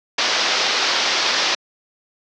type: low-pass noise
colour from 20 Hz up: white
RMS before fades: -19 dBFS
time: 0.18-1.55 s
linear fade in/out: 5 ms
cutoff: 5600 Hz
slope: 48 dB/octave
effects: high-pass 400 Hz 12 dB/octave